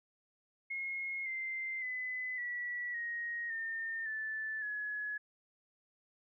sine tone with pitch steps, 2158 / 2084 / 2013 / 1944.9 / 1878.6 / 1814.7 / 1752.8 / 1693.1 Hz, C#7 / C7 / B6 / B6 / A#6 / A#6 / A6 / G#6, -47 / -7 / +33 / -27 / +13 / -47 / -7 / +33 cents, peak -36 dBFS, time 0.7-5.18 s, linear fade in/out 10 ms, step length 560 ms, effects none

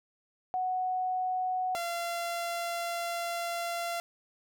sine / sawtooth tone pair in turn, 740 / 685.9 Hz, F#5 / F5, 0 / -31 cents, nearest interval minor second, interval 131 cents, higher first, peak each -28 dBFS, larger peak neither, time 0.54-1.75 / 1.75-4 s, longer second, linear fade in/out 0 ms, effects none

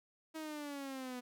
sawtooth exponential sweep, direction down, 319.9 to 245.7 Hz, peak -38 dBFS, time 0.34-1.21 s, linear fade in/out 20 ms, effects none

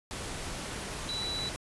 sine tone in noise, 3947 Hz, B7, 2 cents flat, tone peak -33 dBFS, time 1.09-1.49 s, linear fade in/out 0 ms, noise pink, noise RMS -38 dBFS, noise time 0.11-1.56 s, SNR +2 dB, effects resampled to 24000 Hz

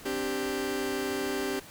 sawtooth chord, C suspended second, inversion none, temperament just, 261.6 / 294.3 / 392.4 Hz, C4 / D4 / G4, 0 / +4 / +2 cents, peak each -31 / -32 / -27 dBFS, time 0.05-1.6 s, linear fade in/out 10 ms, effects pink hiss -48 dBFS RMS until 1.7 s

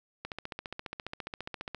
click train, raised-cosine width 0.3 ms, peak -21 dBFS, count 23, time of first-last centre 0.25-1.747 s, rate 14.7 Hz, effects none

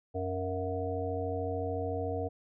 harmonic tone with a mistuned harmonic, 93.2 Hz, F#2, 13 cents sharp, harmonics 1 / 3 / 5 / 7 / 8, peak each -36 / -40 / -35 / -39 / -40 dBFS, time 0.14-2.29 s, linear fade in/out 20 ms, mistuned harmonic 8, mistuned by -46 cents, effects none

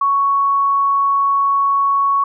sine tone, 1112 Hz, C#6, 5 cents sharp, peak -12 dBFS, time 0.01-2.24 s, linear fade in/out 5 ms, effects none

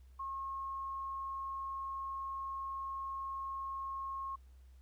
sine tone, 1082 Hz, C#6, 42 cents flat, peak -38 dBFS, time 0.19-4.36 s, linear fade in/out 10 ms, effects added 64 Hz sine -55 dBFS peak until 4.81 s + pink hiss -75 dBFS RMS until 4.81 s

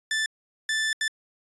sawtooth tone bursts at uneven times, 1760 Hz, A6, in tune, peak -20 dBFS, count 3, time 0.11-0.26 / 0.69-0.93 / 1.01-1.08 s, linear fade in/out 2 ms, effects resampled to 22050 Hz

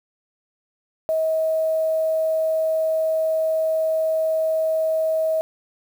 sine tone with quantisation, 638 Hz, D#5, 43 cents sharp, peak -18 dBFS, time 1.09-5.41 s, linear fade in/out 0 ms, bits 7, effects none

